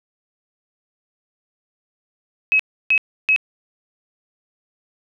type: tone bursts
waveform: sine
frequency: 2561 Hz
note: D#7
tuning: 49 cents sharp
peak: -12 dBFS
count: 3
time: 2.52-3.362 s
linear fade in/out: 0 ms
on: 74 ms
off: 310 ms
effects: none